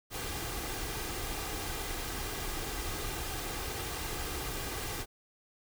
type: noise with comb filter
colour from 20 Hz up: pink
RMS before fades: -37 dBFS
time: 0.1-5.06 s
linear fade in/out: 50 ms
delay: 2.5 ms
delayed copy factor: +0.5
effects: none